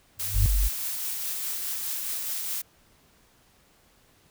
sine tone with exponential growth, 98.4 Hz, G2, 7 cents sharp, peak -16 dBFS, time 0.17-0.46 s, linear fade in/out 0 ms, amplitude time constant 63 ms
blue noise with tremolo, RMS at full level -30 dBFS, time 0.19-2.62 s, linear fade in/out 10 ms, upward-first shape triangle, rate 4.8 Hz, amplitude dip 30%
sine tone, 48.11 Hz, G1, 32 cents flat, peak -20 dBFS, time 0.34-0.69 s, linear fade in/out 20 ms
effects pink hiss -61 dBFS RMS until 4.3 s

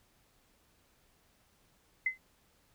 sine tone with exponential decay, 2048 Hz, C7, 38 cents flat, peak -24 dBFS, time 2.06-2.18 s, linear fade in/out 5 ms, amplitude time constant 26 ms, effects pink hiss -69 dBFS RMS until 2.74 s

